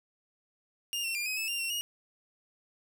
sawtooth tone with pitch steps, 2820 / 2712 / 2398 / 2527 / 2610 / 2788 / 2725 / 2870 Hz, F7 / E7 / D7 / D#7 / E7 / F7 / F7 / F7, +16 / +49 / +36 / +26 / -18 / -4 / -43 / +47 cents, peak -28 dBFS, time 0.93-1.81 s, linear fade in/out 0 ms, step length 110 ms, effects none

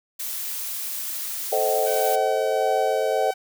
blue noise, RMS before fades -30 dBFS, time 0.19-2.16 s, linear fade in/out 10 ms
sine chord, A diminished seventh, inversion none, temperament just, 440 / 528 / 633.6 / 760.3 Hz, A4 / C5 / Eb5 / Gb5, 0 / +16 / +31 / +47 cents, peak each -25 dBFS, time 1.52-3.31 s, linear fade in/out 5 ms
sawtooth tone, 762 Hz, G5, 49 cents flat, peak -27 dBFS, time 1.86-3.34 s, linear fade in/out 10 ms
effects none

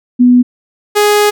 sine / sawtooth tone pair in turn, 246.9 / 416 Hz, B3 / G#4, 0 / +3 cents, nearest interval major sixth, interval 903 cents, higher second, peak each -3 dBFS, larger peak neither, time 0.19-0.43 / 0.95-1.31 s, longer second, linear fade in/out 20 ms, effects none

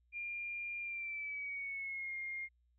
sine tone with pitch glide, 2400 to 2126 Hz, D7 to C7, +37 to +27 cents, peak -39 dBFS, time 0.12-2.49 s, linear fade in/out 50 ms, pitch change -210 cents, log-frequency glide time 0.81-2.16 s, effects added 60 Hz sine -70 dBFS peak until 2.78 s

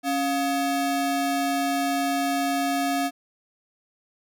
square ring-modulated tone, 491 Hz, B4, 10 cents flat, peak -20 dBFS, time 0.03-3.11 s, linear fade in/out 50 ms, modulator 215 Hz, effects none

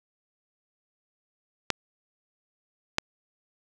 clicks, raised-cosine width 0.2 ms, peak -5 dBFS, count 2, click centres 1.703 / 2.984 s, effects none

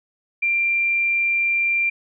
sine tone, 2373 Hz, D7, 17 cents sharp, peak -17 dBFS, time 0.42-1.9 s, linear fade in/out 10 ms, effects none

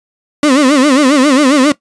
35% pulse tone with vibrato, 277.2 Hz, C#4, in tune, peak -4 dBFS, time 0.43-1.72 s, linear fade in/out 2 ms, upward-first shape sine, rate 7.4 Hz, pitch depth 160 cents each way, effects noise-tail reverb RT60 0.1 s tail -18 dB re dry + resampled to 22050 Hz

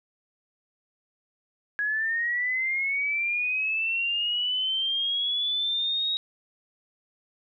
sine linear sweep, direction up, 1661.2 to 3800 Hz, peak -24 dBFS, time 1.79-6.17 s, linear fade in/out 0 ms, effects none

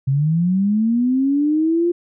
sine linear sweep, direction up, 130.81 to 351.5 Hz, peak -14 dBFS, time 0.07-1.92 s, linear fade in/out 10 ms, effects none

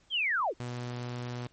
sine linear sweep, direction down, 3322 to 268.3 Hz, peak -26 dBFS, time 0.1-0.54 s, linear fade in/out 50 ms
sawtooth tone, 122.2 Hz, B2, 18 cents flat, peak -31 dBFS, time 0.6-1.47 s, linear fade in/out 0 ms
effects pink hiss -65 dBFS RMS until 1.52 s + MP3 32 kbps

